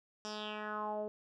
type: tone with low-pass filter sweep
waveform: 10% pulse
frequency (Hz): 212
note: G#3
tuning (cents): +36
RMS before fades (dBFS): -40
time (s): 0.25-1.08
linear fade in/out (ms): 0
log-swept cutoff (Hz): 6000 to 500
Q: 4.3
effects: none